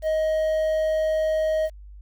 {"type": "tone with quantisation", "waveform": "triangle", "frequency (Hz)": 628, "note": "D#5", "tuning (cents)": 16, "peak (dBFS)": -18, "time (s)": [0.02, 1.7], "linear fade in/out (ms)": 50, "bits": 8, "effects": ["added 50 Hz sine -40 dBFS peak until 2.01 s"]}